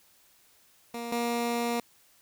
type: tone pair in turn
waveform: 15% pulse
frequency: 235.3 / 236.5 Hz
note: A#3 / A#3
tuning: +16 / +25 cents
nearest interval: unison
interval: 9 cents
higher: second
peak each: -28 / -21 dBFS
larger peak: second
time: 0.94-1.12 / 1.12-1.8 s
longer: second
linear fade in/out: 2 ms
effects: white hiss -62 dBFS RMS until 2.21 s